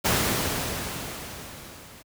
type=noise with level ramp; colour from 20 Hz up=pink; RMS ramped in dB=-21 to -47 dBFS; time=0.04-2.03 s; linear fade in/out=20 ms; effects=high-pass 60 Hz 12 dB/octave